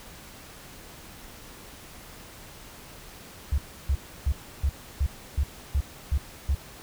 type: tone bursts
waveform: sine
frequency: 69.3 Hz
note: C#2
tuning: in tune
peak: -20 dBFS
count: 9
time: 3.52-6.549 s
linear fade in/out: 5 ms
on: 61 ms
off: 310 ms
effects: pink hiss -46 dBFS RMS until 6.82 s